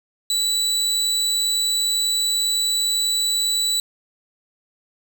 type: tone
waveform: 30% pulse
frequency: 3951 Hz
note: B7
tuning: in tune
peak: -16 dBFS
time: 0.3-3.8 s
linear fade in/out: 2 ms
effects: none